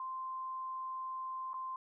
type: tone with dropouts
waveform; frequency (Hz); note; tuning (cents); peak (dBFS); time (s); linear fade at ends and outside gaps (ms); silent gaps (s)
sine; 1043; C6; -6; -38; 0-1.76; 2; 1.533-1.541
effects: none